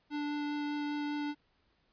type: tone with vibrato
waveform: square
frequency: 293.7 Hz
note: D4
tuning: in tune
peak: -34 dBFS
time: 0.1-1.35 s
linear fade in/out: 50 ms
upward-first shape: triangle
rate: 5 Hz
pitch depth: 8 cents each way
effects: pink hiss -73 dBFS RMS until 1.92 s + resampled to 11025 Hz